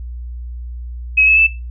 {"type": "tone with pitch steps", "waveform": "sine", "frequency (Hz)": [2555, 2595, 2636], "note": ["D#7", "E7", "E7"], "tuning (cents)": [45, -28, -1], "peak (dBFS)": -8, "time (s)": [1.17, 1.47], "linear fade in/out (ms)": 10, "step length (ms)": 100, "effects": ["noise-tail reverb RT60 0.3 s tail -17 dB re dry", "added 60 Hz sine -25 dBFS peak until 1.7 s"]}